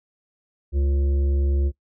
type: harmonic tone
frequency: 70 Hz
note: C#2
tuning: 18 cents sharp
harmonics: 1 / 3 / 5 / 7 / 8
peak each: -18 / -38 / -32 / -46 / -46 dBFS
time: 0.72-1.72 s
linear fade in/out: 50 ms
effects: noise-tail reverb RT60 0.1 s tail -21 dB re dry